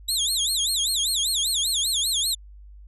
25% pulse tone with vibrato, 3729 Hz, A#7, in tune, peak -17 dBFS, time 0.08-2.35 s, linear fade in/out 10 ms, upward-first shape sine, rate 5.1 Hz, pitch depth 250 cents each way, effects added 50 Hz sine -42 dBFS peak until 2.87 s + resampled to 32000 Hz

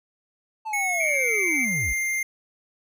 triangle linear sweep, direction down, 895 to 39.39 Hz, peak -26 dBFS, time 0.65-1.94 s, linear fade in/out 20 ms
square tone with pitch glide, 2200 to 2104 Hz, C#7 to C7, -14 to +9 cents, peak -24 dBFS, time 0.73-2.23 s, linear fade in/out 5 ms, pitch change -77 cents, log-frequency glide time 0.84-1.32 s
sine tone with vibrato, 2285 Hz, D7, 48 cents flat, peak -24 dBFS, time 1-1.65 s, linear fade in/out 5 ms, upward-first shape triangle, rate 15 Hz, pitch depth 23 cents each way
effects none

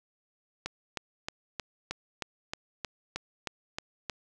click train, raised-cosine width 0.2 ms, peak -16 dBFS, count 12, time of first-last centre 0.66-4.098 s, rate 3.2 Hz, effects none

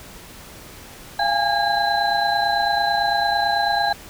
sine tone cluster, 691 / 808 / 837 / 1631 / 4037 Hz, F5 / G#5 / G#5 / G#6 / B7, -19 / -48 / +13 / -32 / +37 cents, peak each -24 / -21 / -26 / -24 / -26 dBFS, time 1.19-3.93 s, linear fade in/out 5 ms, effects pink hiss -41 dBFS RMS until 4.09 s

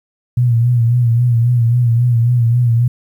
sine tone with vibrato, 119.4 Hz, A#2, 42 cents sharp, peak -9 dBFS, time 0.37-2.88 s, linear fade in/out 5 ms, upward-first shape sine, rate 3.7 Hz, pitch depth 62 cents each way, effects 8-bit

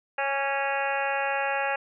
harmonic tone with a mistuned harmonic, 275.8 Hz, C#4, 9 cents flat, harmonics 2 / 3 / 4 / 5 / 6 / 7 / 8 / 9 / 10, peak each -31 / -29 / -39 / -35 / -32 / -36 / -41 / -35 / -37 dBFS, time 0.18-1.76 s, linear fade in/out 5 ms, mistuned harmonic 4, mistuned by +30 cents, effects none

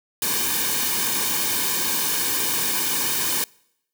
white noise with comb filter, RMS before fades -23 dBFS, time 0.22-3.44 s, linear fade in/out 2 ms, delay 1.5 ms, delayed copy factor -0.8, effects noise-tail reverb RT60 0.8 s tail -26 dB re dry

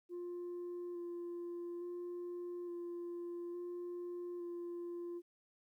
sine tone with vibrato, 349.2 Hz, F4, in tune, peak -39 dBFS, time 0.09-5.22 s, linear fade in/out 50 ms, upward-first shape square, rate 0.58 Hz, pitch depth 12 cents each way, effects tanh soft clip ceiling -40 dBFS + 13-bit

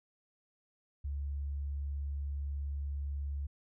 sine tone, 70.8 Hz, C#2, 37 cents sharp, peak -34 dBFS, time 1.04-3.47 s, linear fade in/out 10 ms, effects none

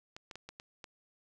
clicks, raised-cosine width 0.2 ms, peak -28 dBFS, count 6, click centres 0.165 / 0.312 / 0.356 / 0.49 / 0.599 / 0.842 s, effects none

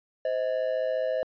triangle ring-modulated tone, 576 Hz, D5, 34 cents flat, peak -20 dBFS, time 0.25-1.23 s, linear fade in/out 0 ms, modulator 57.3 Hz, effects resampled to 11025 Hz

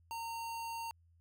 square tone, 919 Hz, A#5, 25 cents flat, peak -40 dBFS, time 0.11-0.91 s, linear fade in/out 0 ms, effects added 84 Hz sine -64 dBFS peak until 1.2 s

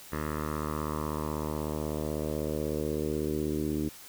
10% pulse tone with low-pass filter sweep, 76.2 Hz, D#2, 36 cents flat, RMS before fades -32 dBFS, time 0.12-3.89 s, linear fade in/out 5 ms, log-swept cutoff 1600 to 310 Hz, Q 2.7, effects white hiss -49 dBFS RMS until 4.08 s

